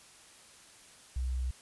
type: tone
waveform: sine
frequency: 63.5 Hz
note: B1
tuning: 49 cents sharp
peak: -30 dBFS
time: 1.16-1.51 s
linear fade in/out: 5 ms
effects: white hiss -56 dBFS RMS until 1.61 s + resampled to 24000 Hz